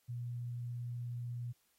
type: tone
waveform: sine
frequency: 120.8 Hz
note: B2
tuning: 38 cents flat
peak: -38 dBFS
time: 0.08-1.53 s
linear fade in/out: 20 ms
effects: white hiss -75 dBFS RMS until 1.78 s + AAC 48 kbps